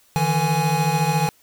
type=tone cluster; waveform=square; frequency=149.7 / 163.6 / 833 Hz; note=D3 / E3 / G#5; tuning=+33 / -13 / +5 cents; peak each=-23 dBFS; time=0.16-1.29 s; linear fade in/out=0 ms; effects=white hiss -57 dBFS RMS until 1.42 s